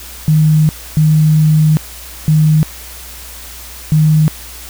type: tone bursts at uneven times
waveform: sine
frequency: 154.7 Hz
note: D#3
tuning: 10 cents flat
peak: -6 dBFS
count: 4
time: 0.28-0.69 / 0.97-1.77 / 2.28-2.63 / 3.92-4.28 s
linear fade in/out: 0 ms
effects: added 60 Hz sine -34 dBFS peak until 4.69 s + white hiss -32 dBFS RMS until 4.69 s